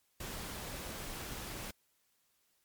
pink noise, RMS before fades -43 dBFS, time 0.2-1.71 s, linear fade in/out 5 ms, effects white hiss -75 dBFS RMS until 2.64 s + MP3 96 kbps

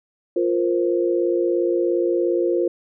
sine chord, F suspended fourth, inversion none, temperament equal, 349.2 / 466.2 / 523.3 Hz, F4 / Bb4 / C5, 0 / 0 / 0 cents, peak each -19 / -24 / -24 dBFS, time 0.36-2.68 s, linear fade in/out 5 ms, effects none

